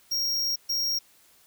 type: tone bursts at uneven times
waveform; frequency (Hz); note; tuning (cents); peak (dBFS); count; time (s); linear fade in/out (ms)
square; 5588; F8; 0; -25; 2; 0.11-0.56 / 0.69-0.99; 10
effects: white hiss -59 dBFS RMS until 1.46 s